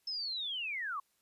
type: linear sweep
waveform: sine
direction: down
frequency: 5274 to 1056 Hz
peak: -35 dBFS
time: 0.07-1 s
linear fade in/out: 5 ms
effects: white hiss -75 dBFS RMS until 1.21 s + resampled to 32000 Hz